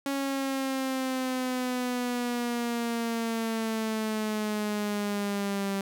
sawtooth exponential sweep, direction down, 277.2 to 196 Hz, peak -24 dBFS, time 0.06-5.81 s, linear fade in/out 2 ms, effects none

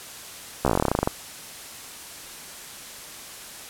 slowing click train, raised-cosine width 1 ms, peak -6 dBFS, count 17, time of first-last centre 0.65-1.075 s, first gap 14 ms, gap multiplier 1.08, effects white hiss -40 dBFS RMS until 3.69 s + low-pass 12000 Hz 12 dB/octave

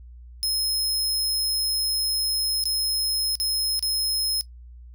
sawtooth tone with dropouts, 5150 Hz, E8, 41 cents flat, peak -19 dBFS, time 0.43-4.41 s, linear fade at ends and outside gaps 0 ms, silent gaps 2.639-2.655 / 3.354-3.4 / 3.793-3.826 s, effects noise-tail reverb RT60 0.1 s tail -18 dB re dry + added 60 Hz sine -41 dBFS peak until 4.94 s

